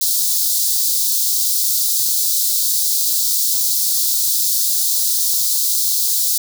white high-pass noise, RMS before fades -17 dBFS, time 0.01-6.38 s, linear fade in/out 5 ms, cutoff 3900 Hz, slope 48 dB/octave, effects none

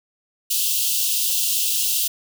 white high-pass noise, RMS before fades -21 dBFS, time 0.5-2.08 s, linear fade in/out 10 ms, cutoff 2700 Hz, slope 96 dB/octave, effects none

